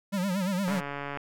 square tone with vibrato, 189.6 Hz, F#3, 43 cents sharp, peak -27 dBFS, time 0.12-0.81 s, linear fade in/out 20 ms, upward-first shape sine, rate 8.6 Hz, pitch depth 120 cents each way
click train, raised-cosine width 0.5 ms, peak -20 dBFS, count 71, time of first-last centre 0.68-1.173 s, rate 142 Hz
effects none

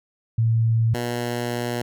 sine / 10% pulse tone pair in turn, 113.6 / 120.29 Hz, A#2 / B2, -44 / -45 cents, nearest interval minor second, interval 99 cents, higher second, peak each -16 dBFS, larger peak neither, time 0.38-0.94 / 0.94-1.82 s, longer second, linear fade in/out 5 ms, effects none

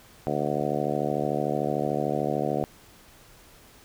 harmonic tone, 73.42 Hz, D2, in tune, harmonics 2 / 3 / 4 / 5 / 6 / 7 / 8 / 9 / 10, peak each -33 / -33 / -33 / -33 / -33 / -33 / -33 / -33 / -33 dBFS, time 0.27-2.64 s, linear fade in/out 0 ms, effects pink hiss -53 dBFS RMS until 3.84 s

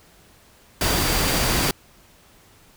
sine tone in noise, 4699 Hz, D8, in tune, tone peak -31 dBFS, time 0.81-1.71 s, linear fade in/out 2 ms, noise pink, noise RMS -21 dBFS, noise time 0.81-1.71 s, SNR -13 dB, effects pink hiss -53 dBFS RMS until 2.76 s

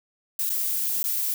violet noise with dropouts, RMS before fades -26 dBFS, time 0.39-1.34 s, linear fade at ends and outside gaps 1 ms, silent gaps 0.493-0.501 / 1.03-1.04 s, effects none

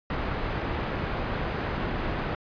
pink low-pass noise, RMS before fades -30 dBFS, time 0.1-2.35 s, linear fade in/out 2 ms, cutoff 2000 Hz, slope 12 dB/octave, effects resampled to 11025 Hz

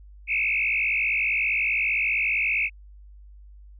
sine tone with frequency modulation, 2407 Hz, D7, 42 cents sharp, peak -21 dBFS, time 0.27-2.7 s, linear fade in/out 50 ms, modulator 55.2 Hz, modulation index 4.3, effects added 50 Hz sine -44 dBFS peak until 3.79 s

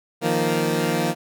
15% pulse chord, Eb suspended second, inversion none, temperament equal, 155.56 / 174.61 / 233.1 Hz, Eb3 / F3 / Bb3, 0 / 0 / 0 cents, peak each -18 dBFS, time 0.21-1.15 s, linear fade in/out 50 ms, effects none

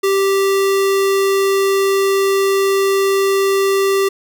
square tone, 391.2 Hz, G4, 4 cents flat, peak -13 dBFS, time 0.03-4.09 s, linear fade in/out 10 ms, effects none

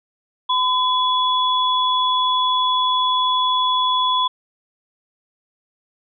sine tone pair together, 1011 / 3401 Hz, B5 / G#7, +40 / +40 cents, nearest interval octave + major sixth, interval 2100 cents, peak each -17 / -20 dBFS, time 0.49-4.28 s, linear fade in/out 10 ms, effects none

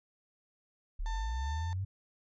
sine linear sweep, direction up, 33.78 to 99.4 Hz, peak -32 dBFS, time 0.99-1.85 s, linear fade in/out 10 ms
35% pulse tone with tremolo, 893 Hz, A5, 25 cents sharp, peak -38 dBFS, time 1.06-1.73 s, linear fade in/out 0 ms, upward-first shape triangle, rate 2.8 Hz, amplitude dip 35%
effects resampled to 16000 Hz

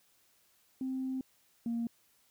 sine tone pair in turn, 261.6 / 233.1 Hz, C4 / A#3, 0 / 0 cents, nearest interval major second, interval 200 cents, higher first, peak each -32 / -30 dBFS, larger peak second, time 0.81-1.21 / 1.66-1.87 s, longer first, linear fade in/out 2 ms, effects tanh soft clip ceiling -28 dBFS + white hiss -69 dBFS RMS until 2.3 s

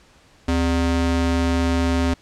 square ring-modulated tone, 166.7 Hz, E3, 20 cents sharp, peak -15 dBFS, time 0.48-2.14 s, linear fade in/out 5 ms, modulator 92.1 Hz, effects pink hiss -53 dBFS RMS until 2.21 s + low-pass 7000 Hz 12 dB/octave

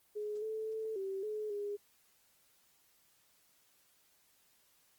sine tone with pitch steps, 420.7 / 437.7 / 440.2 / 386.8 / 426.8 / 409.4 Hz, G#4 / A4 / A4 / G4 / G#4 / G#4, +22 / -9 / +1 / -23 / +47 / -25 cents, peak -36 dBFS, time 0.15-1.77 s, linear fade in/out 20 ms, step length 270 ms, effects white hiss -70 dBFS RMS until 4.98 s + Opus 24 kbps

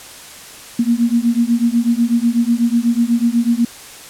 sine beating tone pair, 231.4 / 239.5 Hz, A#3 / A#3, -13 / +47 cents, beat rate 8.1 Hz, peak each -15 dBFS, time 0.79-3.65 s, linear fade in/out 5 ms, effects white hiss -36 dBFS RMS until 4.09 s + low-pass 11000 Hz 12 dB/octave

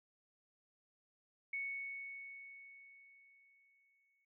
sine tone with exponential decay, 2217 Hz, C#7, in tune, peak -37 dBFS, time 1.53-4.25 s, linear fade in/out 5 ms, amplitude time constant 590 ms, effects noise-tail reverb RT60 0.1 s tail -26 dB re dry

